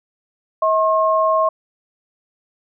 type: tone pair together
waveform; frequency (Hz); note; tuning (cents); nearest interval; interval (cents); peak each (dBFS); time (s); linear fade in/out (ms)
sine; 640 / 1075.1; D#5 / C6; +49 / +47; major sixth; 898; -16; 0.62-1.49; 5
effects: none